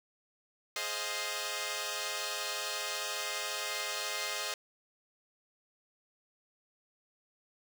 5% pulse chord, F minor seventh, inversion first, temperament equal with one note detuned, 418.7 / 523.3 / 622.3 / 698.5 Hz, Ab4 / C5 / Eb5 / F5, +14 / 0 / 0 / 0 cents, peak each -30 / -28 / -27 / -31 dBFS, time 0.76-4.54 s, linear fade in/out 2 ms, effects none

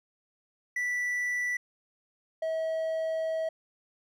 triangle tone pair in turn, 1967 / 643.6 Hz, B6 / E5, -7 / -42 cents, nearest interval octave + perfect fifth, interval 1935 cents, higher first, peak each -26 dBFS, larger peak neither, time 0.76-1.57 / 2.42-3.49 s, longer second, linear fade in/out 5 ms, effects none

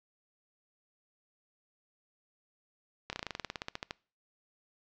slowing click train, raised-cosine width 0.2 ms, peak -18 dBFS, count 17, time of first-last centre 3.1-3.909 s, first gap 29 ms, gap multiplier 1.07, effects noise-tail reverb RT60 0.4 s tail -24 dB re dry + low-pass 5000 Hz 12 dB/octave

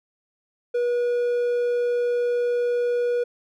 triangle tone, 483.6 Hz, B4, 36 cents flat, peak -18 dBFS, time 0.74-3.24 s, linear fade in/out 10 ms, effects none

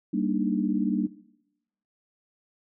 sine chord, Eb major seventh, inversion first, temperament equal, 196 / 233.1 / 293.7 / 311.1 Hz, G3 / Bb3 / D4 / Eb4, 0 / 0 / 0 / 0 cents, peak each -28 / -28 / -28 / -33 dBFS, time 0.13-1.07 s, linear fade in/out 10 ms, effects noise-tail reverb RT60 0.9 s tail -20 dB re dry

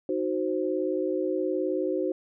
sine chord, C diminished, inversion first, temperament equal, 311.1 / 370 / 523.3 Hz, Eb4 / Gb4 / C5, 0 / 0 / 0 cents, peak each -30 / -28 / -30 dBFS, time 0.09-2.12 s, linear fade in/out 2 ms, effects none

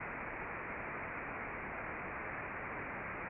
white low-pass noise, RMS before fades -43 dBFS, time 0-3.29 s, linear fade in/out 10 ms, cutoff 2400 Hz, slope 96 dB/octave, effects none

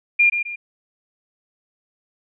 sine tone with echo, 2406 Hz, D7, 41 cents sharp, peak -11 dBFS, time 0.19-0.3 s, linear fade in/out 10 ms, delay 130 ms, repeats 2, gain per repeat -8 dB, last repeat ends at 0.56 s, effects none

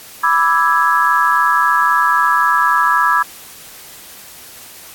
sine chord, E dominant seventh, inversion second, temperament equal, 987.8 / 1174.7 / 1318.5 / 1661.2 Hz, B5 / D6 / E6 / G#6, 0 / 0 / 0 / 0 cents, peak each -16 dBFS, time 0.23-3.23 s, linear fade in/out 10 ms, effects white hiss -37 dBFS RMS until 4.94 s + AAC 64 kbps

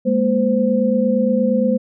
sine tone cluster, 206 / 234.6 / 516 Hz, G#3 / A#3 / C5, -14 / +11 / -24 cents, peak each -18 dBFS, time 0.05-1.78 s, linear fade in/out 20 ms, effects none

